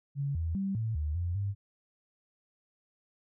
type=tone with pitch steps; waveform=sine; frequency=140.5 / 82.2 / 194.9 / 111.6 / 75.6 / 87.2 / 99.8 Hz; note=C#3 / E2 / G3 / A2 / D#2 / F2 / G2; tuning=+24 / -4 / -10 / +25 / -49 / -2 / +32 cents; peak=-29 dBFS; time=0.15-1.55 s; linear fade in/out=50 ms; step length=200 ms; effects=none